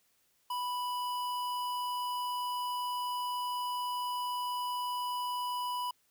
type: tone with notch filter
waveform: square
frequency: 987.8 Hz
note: B5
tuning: in tune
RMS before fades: -35 dBFS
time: 0.5-5.91 s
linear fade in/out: 5 ms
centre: 7500 Hz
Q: 1.6
effects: white hiss -72 dBFS RMS until 6.1 s